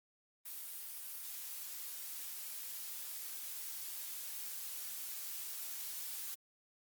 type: noise with level ramp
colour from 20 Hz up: blue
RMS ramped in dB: -46 to -43 dBFS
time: 0.45-6.35 s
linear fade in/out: 10 ms
effects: Opus 32 kbps